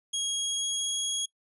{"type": "tone with pitch glide", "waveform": "20% pulse", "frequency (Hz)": [3288, 3311], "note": ["G#7", "G#7"], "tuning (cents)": [-18, -6], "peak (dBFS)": -22, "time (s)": [0.13, 1.26], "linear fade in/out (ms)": 10, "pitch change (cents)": 12, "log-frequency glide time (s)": [0.35, 0.96], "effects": ["noise-tail reverb RT60 0.1 s tail -24 dB re dry", "resampled to 24000 Hz"]}